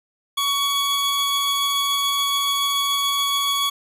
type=tone pair together; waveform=40% pulse; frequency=1124 / 3365 Hz; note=C#6 / G#7; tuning=+24 / +22 cents; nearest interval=octave + perfect fifth; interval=1898 cents; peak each=-22 / -20 dBFS; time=0.37-3.7 s; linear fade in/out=10 ms; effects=resampled to 32000 Hz + 8-bit